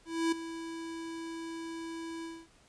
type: tone with ADSR envelope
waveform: square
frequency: 329.6 Hz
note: E4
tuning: in tune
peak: -26 dBFS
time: 0.05-2.48 s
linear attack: 270 ms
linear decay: 8 ms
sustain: -13 dB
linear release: 240 ms
effects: pink hiss -63 dBFS RMS until 2.68 s + resampled to 22050 Hz